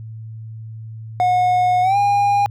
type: tone with pitch glide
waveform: triangle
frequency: 726 to 810.2 Hz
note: F#5 to G#5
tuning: -33 to -43 cents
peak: -11 dBFS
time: 1.2-2.46 s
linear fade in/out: 0 ms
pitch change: +190 cents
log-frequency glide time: 1.82-1.97 s
effects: added 111 Hz sine -30 dBFS peak until 2.5 s